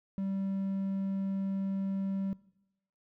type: tone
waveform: triangle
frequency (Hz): 194.2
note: G3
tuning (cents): -16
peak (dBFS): -29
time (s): 0.18-2.33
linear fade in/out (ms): 0
effects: noise-tail reverb RT60 0.9 s tail -21 dB re dry